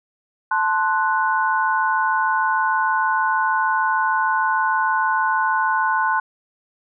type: chord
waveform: sine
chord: F# diminished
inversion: first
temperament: equal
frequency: 880 / 1046.5 / 1480 Hz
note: A5 / C6 / F#6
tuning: 0 / 0 / 0 cents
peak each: -21 dBFS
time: 0.51-6.2 s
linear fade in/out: 5 ms
effects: none